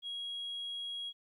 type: tone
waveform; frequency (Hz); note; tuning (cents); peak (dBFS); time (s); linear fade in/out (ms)
sine; 3300; G#7; -12; -36; 0.02-1.13; 50
effects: tanh soft clip ceiling -35 dBFS + 13-bit